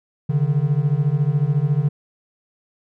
triangle beating tone pair, 138.59 / 152.59 Hz, C#3 / D#3, 0 / -33 cents, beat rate 14 Hz, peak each -17 dBFS, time 0.29-1.89 s, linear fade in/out 10 ms, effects none

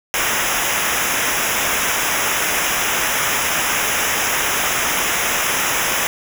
pink noise with comb filter, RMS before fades -19 dBFS, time 0.14-6.07 s, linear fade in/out 0 ms, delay 0.23 ms, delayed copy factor -0.9, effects none

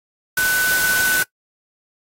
sine tone in noise, 1500 Hz, F#6, 23 cents sharp, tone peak -16 dBFS, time 0.37-1.23 s, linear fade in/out 5 ms, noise white, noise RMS -22 dBFS, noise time 0.37-1.23 s, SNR +3 dB, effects noise-tail reverb RT60 0.1 s tail -21 dB re dry + AAC 48 kbps

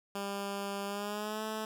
10% pulse tone with pitch glide, 199.5 to 217.6 Hz, G3 to A3, +31 to -19 cents, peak -27 dBFS, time 0.15-1.65 s, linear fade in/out 2 ms, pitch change +150 cents, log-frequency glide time 0.86-1.43 s, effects none

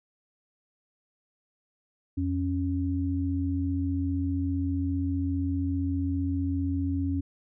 sine tone pair together, 86.81 / 275.6 Hz, F2 / C#4, -10 / -10 cents, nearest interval octave + minor sixth, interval 2000 cents, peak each -28 dBFS, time 2.17-7.21 s, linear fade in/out 10 ms, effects none

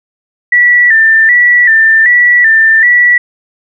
sine tone with vibrato, 1864.7 Hz, A#6, in tune, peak -3 dBFS, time 0.52-3.18 s, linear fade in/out 5 ms, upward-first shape square, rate 1.3 Hz, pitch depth 75 cents each way, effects none

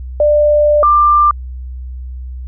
sine tone pair in turn, 594 / 1188 Hz, D5 / D6, +20 / +20 cents, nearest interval octave, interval 1200 cents, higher second, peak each -7 / -6 dBFS, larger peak second, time 0.2-0.83 / 0.83-1.31 s, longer first, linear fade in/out 2 ms, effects added 63 Hz sine -23 dBFS peak until 2.47 s

